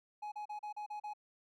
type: tone bursts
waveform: triangle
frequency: 839 Hz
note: G#5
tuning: 17 cents sharp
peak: -38 dBFS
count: 7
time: 0.22-1.136 s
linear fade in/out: 10 ms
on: 100 ms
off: 36 ms
effects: none